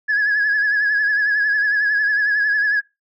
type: tone with vibrato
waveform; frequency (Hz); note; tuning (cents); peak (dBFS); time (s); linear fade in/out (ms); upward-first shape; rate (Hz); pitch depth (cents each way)
sine; 1685; G#6; +25; -13; 0.08-2.81; 20; triangle; 11; 63
effects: noise-tail reverb RT60 0.2 s tail -19 dB re dry + tanh soft clip ceiling -12 dBFS